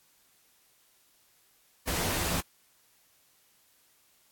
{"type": "noise with comb filter", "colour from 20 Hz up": "pink", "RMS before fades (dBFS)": -30, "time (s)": [1.87, 2.41], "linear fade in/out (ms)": 10, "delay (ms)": 12, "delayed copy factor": 0.55, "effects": ["white hiss -65 dBFS RMS until 4.31 s", "AAC 64 kbps"]}